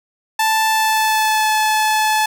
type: tone with pitch glide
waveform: sawtooth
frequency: 880 to 863.9 Hz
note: A5 to A5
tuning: 0 to -32 cents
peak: -10 dBFS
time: 0.39-2.26 s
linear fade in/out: 5 ms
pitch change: -32 cents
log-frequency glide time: 0.67-1.52 s
effects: none